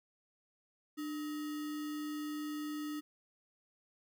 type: tone with sample-and-hold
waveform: sine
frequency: 299.5 Hz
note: D4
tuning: 34 cents sharp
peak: -37 dBFS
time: 0.97-3.01 s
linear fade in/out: 20 ms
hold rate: 1575 Hz
effects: none